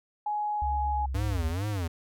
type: tone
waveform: sine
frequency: 838 Hz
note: G#5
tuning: 15 cents sharp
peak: -27 dBFS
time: 0.26-1.06 s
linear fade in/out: 5 ms
type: tone with pitch glide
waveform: sine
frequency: 69.3 to 65.9 Hz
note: C#2 to C2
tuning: 0 to +13 cents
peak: -29 dBFS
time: 0.62-1.51 s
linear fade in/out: 0 ms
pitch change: -87 cents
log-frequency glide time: 0.94-1.11 s
type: tone with vibrato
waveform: square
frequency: 92.5 Hz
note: F#2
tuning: in tune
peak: -29 dBFS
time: 1.14-1.88 s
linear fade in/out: 10 ms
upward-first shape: sine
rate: 2.3 Hz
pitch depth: 240 cents each way
effects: none

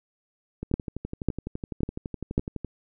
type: two click trains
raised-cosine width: 3 ms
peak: -19 / -9 dBFS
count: 25 / 4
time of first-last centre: 0.63-2.647 / 0.74-2.379 s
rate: 11.9 / 1.83 Hz
effects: none

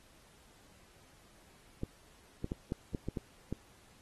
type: clicks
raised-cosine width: 3 ms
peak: -22 dBFS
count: 8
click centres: 1.834 / 2.444 / 2.519 / 2.721 / 2.948 / 3.086 / 3.172 / 3.526 s
effects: pink hiss -63 dBFS RMS until 4.01 s + AAC 32 kbps

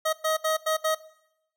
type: tone bursts at uneven times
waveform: 25% pulse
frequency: 631 Hz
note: D#5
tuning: 24 cents sharp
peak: -19 dBFS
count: 5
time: 0.05-0.13 / 0.24-0.37 / 0.44-0.57 / 0.66-0.77 / 0.84-0.95 s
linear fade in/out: 10 ms
effects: noise-tail reverb RT60 0.8 s tail -18 dB re dry

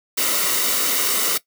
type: noise with comb filter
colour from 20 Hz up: white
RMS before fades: -20 dBFS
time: 0.17-1.38 s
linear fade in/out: 10 ms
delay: 1.2 ms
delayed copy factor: -0.5
effects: noise-tail reverb RT60 0.1 s tail -18 dB re dry + high-pass 200 Hz 12 dB/octave

